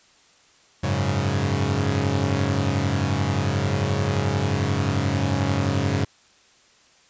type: chord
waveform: sawtooth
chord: F# suspended second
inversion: none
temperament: equal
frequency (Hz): 92.5 / 103.83 / 138.59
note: F#2 / G#2 / C#3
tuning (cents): 0 / 0 / 0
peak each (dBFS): -21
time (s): 0.83-6.05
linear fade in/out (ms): 10
effects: white hiss -56 dBFS RMS until 7.09 s + resampled to 16000 Hz